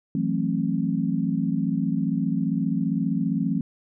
sine chord, F# half-diminished seventh, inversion third, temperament equal with one note detuned, 164.81 / 185 / 220 / 267.3 Hz, E3 / F#3 / A3 / C4, 0 / 0 / 0 / +37 cents, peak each -27 dBFS, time 0.15-3.61 s, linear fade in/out 2 ms, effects none

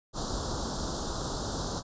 pink band-stop noise, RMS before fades -33 dBFS, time 0.13-1.83 s, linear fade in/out 50 ms, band 1400 to 3700 Hz, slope 48 dB/octave, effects resampled to 16000 Hz

